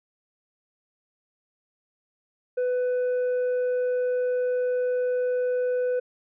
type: tone with tanh clipping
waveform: triangle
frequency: 498.6 Hz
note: B4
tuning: 16 cents sharp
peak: -23 dBFS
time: 2.57-6 s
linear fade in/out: 10 ms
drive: 8 dB
effects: none